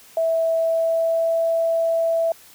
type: tone with pitch glide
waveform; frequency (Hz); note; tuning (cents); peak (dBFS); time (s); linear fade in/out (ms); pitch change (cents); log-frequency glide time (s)
sine; 655 to 660.7; E5 to E5; -11 to +4; -17; 0.17-2.32; 2; +15; 0.57-1.41
effects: white hiss -48 dBFS RMS until 2.54 s